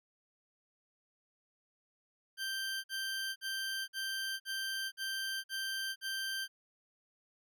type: tone bursts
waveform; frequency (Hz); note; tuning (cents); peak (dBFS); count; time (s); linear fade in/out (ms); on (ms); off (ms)
20% pulse; 1568; G6; 0; -31; 8; 2.37-6.48; 50; 470; 50
effects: none